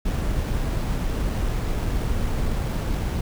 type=noise with sample-and-hold; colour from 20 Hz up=brown; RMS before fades=-24 dBFS; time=0.05-3.21 s; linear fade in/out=5 ms; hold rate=8820 Hz; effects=none